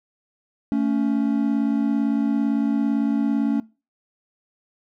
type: tone pair together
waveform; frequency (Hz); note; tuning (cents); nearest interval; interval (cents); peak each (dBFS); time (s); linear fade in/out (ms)
triangle; 222.3 / 280.1; A3 / C#4; +18 / +18; major third; 400; -20 / -19; 0.72-3.6; 0
effects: noise-tail reverb RT60 0.3 s tail -21 dB re dry